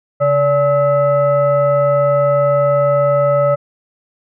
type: tone with frequency modulation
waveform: sine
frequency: 576 Hz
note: D5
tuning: 34 cents flat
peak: -10 dBFS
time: 0.2-3.56 s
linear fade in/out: 20 ms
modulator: 715 Hz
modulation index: 0.71
effects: none